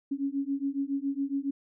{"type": "beating tone pair", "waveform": "sine", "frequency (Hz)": [273.7, 280.9], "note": ["C#4", "C#4"], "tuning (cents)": [-22, 23], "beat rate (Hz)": 7.2, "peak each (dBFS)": -31, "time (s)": [0.11, 1.51], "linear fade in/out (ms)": 10, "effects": []}